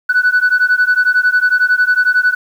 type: beating tone pair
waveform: sine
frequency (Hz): 1482 / 1493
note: F#6 / F#6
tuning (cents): +2 / +15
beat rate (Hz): 11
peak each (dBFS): -11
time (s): 0.09-2.35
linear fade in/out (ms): 10
effects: tanh soft clip ceiling -5 dBFS + 7-bit